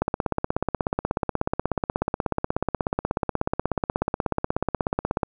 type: click train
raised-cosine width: 1 ms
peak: -8 dBFS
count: 87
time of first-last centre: 0.02-5.232 s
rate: 16.5 Hz
effects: none